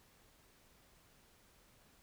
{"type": "silence", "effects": ["pink hiss -67 dBFS RMS until 2.02 s"]}